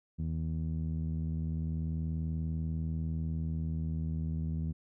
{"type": "tone with low-pass filter", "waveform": "sawtooth", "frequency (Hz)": 80.3, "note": "E2", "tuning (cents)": -45, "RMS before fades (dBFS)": -34, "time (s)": [0.18, 4.73], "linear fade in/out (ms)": 20, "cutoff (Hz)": 190, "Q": 2.7, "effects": []}